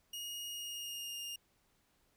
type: tone with pitch glide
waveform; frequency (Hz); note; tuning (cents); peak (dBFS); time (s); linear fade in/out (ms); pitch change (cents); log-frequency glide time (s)
sawtooth; 2870 to 2824; F7 to F7; +47 to +19; -38; 0.13-1.36; 5; -28; 0.49-1.21
effects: pink hiss -74 dBFS RMS until 2.16 s